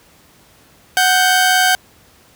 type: tone pair together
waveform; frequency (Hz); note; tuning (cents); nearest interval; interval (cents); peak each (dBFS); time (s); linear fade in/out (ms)
sawtooth; 739.2 / 1563; F#5 / G6; -2 / -6; octave + minor second; 1296; -10; 0.97-1.75; 0
effects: pink hiss -49 dBFS RMS until 2.35 s + high-pass 60 Hz 12 dB/octave